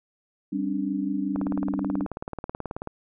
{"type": "chord", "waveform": "sine", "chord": "G suspended fourth", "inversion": "none", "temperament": "equal with one note detuned", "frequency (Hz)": [196, 268.4, 293.7], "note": ["G3", "C4", "D4"], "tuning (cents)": [0, 44, 0], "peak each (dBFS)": [-29, -30, -28], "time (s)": [0.52, 2.06], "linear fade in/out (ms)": 10}
{"type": "click train", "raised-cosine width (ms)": 1, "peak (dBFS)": -18, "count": 29, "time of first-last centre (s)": [1.36, 2.874], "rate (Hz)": 18.5}
{"effects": []}